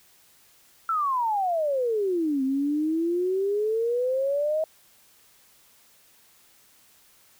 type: exponential two-way sweep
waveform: sine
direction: down then up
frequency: 1355 to 261.6 to 639 Hz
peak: -22 dBFS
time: 0.89-4.64 s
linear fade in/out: 2 ms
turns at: 2.43 s
effects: white hiss -58 dBFS RMS until 7.39 s